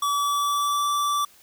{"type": "tone with pitch glide", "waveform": "square", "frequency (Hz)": [1146, 1162.7], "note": ["D6", "D6"], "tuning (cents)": [-43, -18], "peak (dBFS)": -22, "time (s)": [0.02, 1.25], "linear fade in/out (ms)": 5, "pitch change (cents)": 25, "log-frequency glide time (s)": [0.13, 0.9], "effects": ["white hiss -54 dBFS RMS until 1.42 s"]}